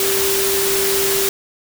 sine tone in noise, 392 Hz, G4, in tune, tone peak -19 dBFS, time 0-1.29 s, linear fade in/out 2 ms, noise white, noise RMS -19 dBFS, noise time 0-1.29 s, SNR -3 dB, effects none

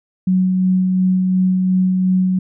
sine tone with tremolo, 185.4 Hz, F#3, 4 cents sharp, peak -11 dBFS, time 0.27-2.39 s, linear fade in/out 5 ms, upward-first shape sine, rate 2.8 Hz, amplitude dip 25%, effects none

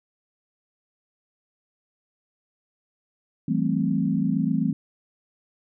sine chord, A minor seventh, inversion second, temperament equal with one note detuned, 164.81 / 191.96 / 220 / 261.6 Hz, E3 / G3 / A3 / C4, 0 / -36 / 0 / 0 cents, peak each -26 dBFS, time 3.48-4.73 s, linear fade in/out 5 ms, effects none

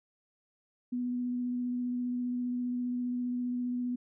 sine tone with vibrato, 246.3 Hz, B3, 5 cents flat, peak -30 dBFS, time 0.92-3.96 s, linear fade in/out 10 ms, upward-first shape sine, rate 15 Hz, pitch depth 11 cents each way, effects none

